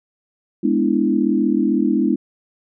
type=chord; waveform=sine; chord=E dominant seventh; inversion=first; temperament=equal; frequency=207.7 / 246.9 / 293.7 / 329.6 Hz; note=G#3 / B3 / D4 / E4; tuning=0 / 0 / 0 / 0 cents; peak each=-20 dBFS; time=0.63-2.16 s; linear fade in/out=10 ms; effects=none